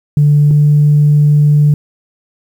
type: tone pair in turn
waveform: sine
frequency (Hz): 146.83 / 147.77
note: D3 / D3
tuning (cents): 0 / +11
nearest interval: unison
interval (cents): 11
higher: second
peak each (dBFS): -4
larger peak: neither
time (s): 0.17-0.51 / 0.51-1.74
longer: second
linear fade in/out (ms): 2
effects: tanh soft clip ceiling -1 dBFS + 7-bit